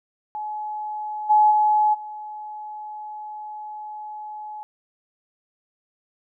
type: tone with level steps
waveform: sine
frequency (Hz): 849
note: G#5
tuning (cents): +38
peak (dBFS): -27 / -12 / -15 / -32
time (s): 0.35-4.63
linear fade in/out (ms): 0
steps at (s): 1.29 / 1.5 / 1.93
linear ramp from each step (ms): 20
effects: none